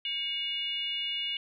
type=tone with frequency modulation; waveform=sine; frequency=2868 Hz; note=F7; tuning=45 cents sharp; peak=-30 dBFS; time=0.05-1.37 s; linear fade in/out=2 ms; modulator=632 Hz; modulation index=0.74; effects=none